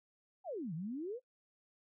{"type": "exponential two-way sweep", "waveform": "sine", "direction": "down then up", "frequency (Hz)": [830.6, 150.3, 530], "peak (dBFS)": -38, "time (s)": [0.44, 1.2], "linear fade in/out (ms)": 50, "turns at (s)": 0.74, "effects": ["noise-tail reverb RT60 0.1 s tail -22 dB re dry"]}